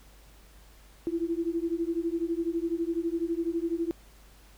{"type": "beating tone pair", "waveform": "sine", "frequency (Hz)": [329.6, 341.6], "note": ["E4", "F4"], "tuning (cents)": [0, -38], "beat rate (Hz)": 12, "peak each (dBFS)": -30, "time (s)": [1.07, 3.91], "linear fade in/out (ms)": 0, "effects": ["added 50 Hz sine -53 dBFS peak until 4.57 s", "pink hiss -58 dBFS RMS until 4.57 s"]}